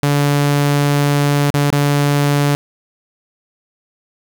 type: tone with dropouts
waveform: sawtooth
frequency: 143.9 Hz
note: D3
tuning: 35 cents flat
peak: -8 dBFS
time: 0.03-2.55 s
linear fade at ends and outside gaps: 0 ms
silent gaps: 1.504-1.542 / 1.703-1.726 s
effects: 7-bit